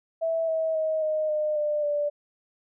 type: tone with pitch steps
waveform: sine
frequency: 655 / 643 / 631.2 / 619.7 / 608.3 / 597.2 / 586.2 Hz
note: E5 / E5 / D#5 / D#5 / D#5 / D5 / D5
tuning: -11 / -43 / +25 / -7 / -39 / +29 / -3 cents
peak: -23 dBFS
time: 0.21-2.1 s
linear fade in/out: 20 ms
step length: 270 ms
effects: none